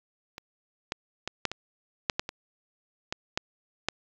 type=clicks; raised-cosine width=0.2 ms; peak=-22 / -12 / -14 / -8 / -17 / -6 / -9 / -18 / -13 / -9 / -8 dBFS; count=11; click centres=0.381 / 0.921 / 1.276 / 1.453 / 1.516 / 2.098 / 2.195 / 2.291 / 3.125 / 3.375 / 3.886 s; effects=low-pass 7000 Hz 12 dB/octave + 8-bit